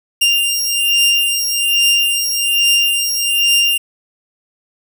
sawtooth beating tone pair, 2794 / 2795.2 Hz, F7 / F7, 0 / +1 cents, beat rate 1.2 Hz, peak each -12 dBFS, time 0.21-3.78 s, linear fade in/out 10 ms, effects none

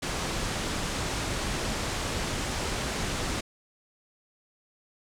pink low-pass noise, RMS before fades -31 dBFS, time 0.02-3.41 s, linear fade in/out 10 ms, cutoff 8800 Hz, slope 24 dB/octave, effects none

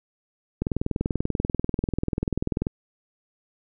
click train, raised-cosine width 3 ms, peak -11 dBFS, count 43, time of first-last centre 0.62-2.669 s, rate 20.5 Hz, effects none

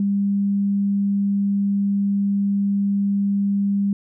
sine tone, 200 Hz, G3, 35 cents sharp, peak -17 dBFS, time 0-3.93 s, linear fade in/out 2 ms, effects none

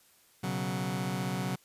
sawtooth chord, B suspended second, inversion none, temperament just, 123.47 / 138.9 / 185.21 Hz, B2 / C#3 / F#3, 0 / +4 / +2 cents, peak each -33 / -32 / -29 dBFS, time 0.43-1.56 s, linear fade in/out 10 ms, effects white hiss -63 dBFS RMS until 1.64 s + resampled to 32000 Hz

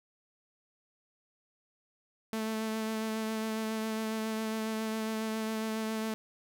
sawtooth tone with vibrato, 220 Hz, A3, in tune, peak -28 dBFS, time 2.33-6.14 s, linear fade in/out 0 ms, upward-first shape sine, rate 7.3 Hz, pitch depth 15 cents each way, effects none

